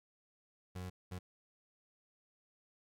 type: tone bursts at uneven times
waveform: 30% pulse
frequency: 91.3 Hz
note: F#2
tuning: 23 cents flat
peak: -39 dBFS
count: 2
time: 0.75-0.9 / 1.11-1.19 s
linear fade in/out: 10 ms
effects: AAC 64 kbps